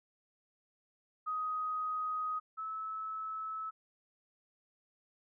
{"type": "tone pair in turn", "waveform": "sine", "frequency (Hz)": [1254, 1300.5], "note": ["D#6", "E6"], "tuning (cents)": [13, -24], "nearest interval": "minor second", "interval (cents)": 63, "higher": "second", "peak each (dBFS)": [-33, -37], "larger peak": "first", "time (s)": [[1.26, 2.4], [2.57, 3.71]], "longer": "neither", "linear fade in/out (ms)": 20, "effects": []}